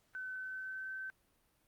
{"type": "tone with pitch glide", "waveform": "sine", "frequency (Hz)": [1518, 1540.1], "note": ["F#6", "G6"], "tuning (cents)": [44, -31], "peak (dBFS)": -40, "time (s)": [0.15, 1.1], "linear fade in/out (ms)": 0, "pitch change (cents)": 25, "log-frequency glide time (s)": [0.34, 0.91], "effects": ["pink hiss -74 dBFS RMS until 1.67 s", "Opus 48 kbps"]}